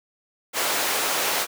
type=high-pass noise; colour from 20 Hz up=pink; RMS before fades=-24 dBFS; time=0.53-1.47 s; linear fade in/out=50 ms; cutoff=520 Hz; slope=12 dB/octave; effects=none